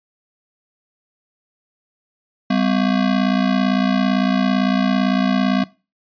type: ring-modulated tone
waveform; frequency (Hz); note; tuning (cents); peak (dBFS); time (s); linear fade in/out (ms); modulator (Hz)
square; 225.3; A3; +41; -13; 2.5-5.64; 5; 28.9
effects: noise-tail reverb RT60 0.3 s tail -20 dB re dry + resampled to 11025 Hz